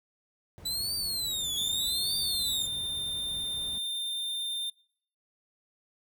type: noise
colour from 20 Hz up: brown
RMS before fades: -44 dBFS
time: 0.58-3.78 s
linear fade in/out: 0 ms
type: tone with vibrato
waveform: sawtooth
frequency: 3951 Hz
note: B7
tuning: in tune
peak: -27 dBFS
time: 0.65-2.67 s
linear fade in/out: 10 ms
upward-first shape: triangle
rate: 0.82 Hz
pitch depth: 290 cents each way
type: tone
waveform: square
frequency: 3609 Hz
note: A7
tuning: 43 cents sharp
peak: -32 dBFS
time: 1.57-4.7 s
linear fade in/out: 5 ms
effects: noise-tail reverb RT60 0.6 s tail -23 dB re dry + high-pass 60 Hz 12 dB/octave